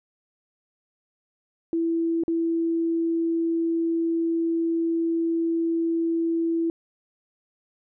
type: tone with dropouts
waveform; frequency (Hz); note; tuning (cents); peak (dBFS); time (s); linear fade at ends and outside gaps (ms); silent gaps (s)
sine; 331.6; E4; +10; -21; 1.73-6.7; 1; 2.236-2.28
effects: none